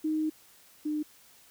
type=tone pair in turn; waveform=sine; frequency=311.1 / 302.4 Hz; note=D#4 / D#4; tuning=0 / -49 cents; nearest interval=unison; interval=49 cents; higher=first; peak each=-26 / -28 dBFS; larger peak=first; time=0.04-0.3 / 0.85-1.03 s; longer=first; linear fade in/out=10 ms; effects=white hiss -58 dBFS RMS until 1.5 s